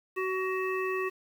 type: harmonic tone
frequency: 375.3 Hz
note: F#4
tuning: 25 cents sharp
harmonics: 1 / 3 / 5 / 7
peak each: -30 / -35 / -37 / -38 dBFS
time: 0.16-1.1 s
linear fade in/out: 20 ms
effects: 9-bit